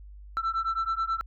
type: beating tone pair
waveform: sine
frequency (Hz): 1331 / 1340.3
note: E6 / E6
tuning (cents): +16 / +28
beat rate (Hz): 9.3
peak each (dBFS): -27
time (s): 0.37-1.21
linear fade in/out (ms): 0
effects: tanh soft clip ceiling -23 dBFS + added 50 Hz sine -43 dBFS peak until 1.26 s